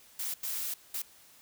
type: noise bursts at uneven times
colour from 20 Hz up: blue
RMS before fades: -35 dBFS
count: 3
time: 0.19-0.34 / 0.43-0.74 / 0.94-1.02 s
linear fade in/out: 5 ms
effects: white hiss -58 dBFS RMS until 1.41 s